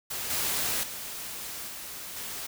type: noise with level steps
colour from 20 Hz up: white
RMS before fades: -34 / -29 / -38 / -40 / -37 dBFS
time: 0.1-2.47 s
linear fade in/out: 10 ms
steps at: 0.3 / 0.83 / 1.68 / 2.16 s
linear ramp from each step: 5 ms
effects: none